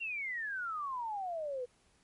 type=exponential sweep; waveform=sine; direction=down; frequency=2794 to 481.3 Hz; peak=-35 dBFS; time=0-1.66 s; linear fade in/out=20 ms; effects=pink hiss -69 dBFS RMS until 2.03 s + MP3 48 kbps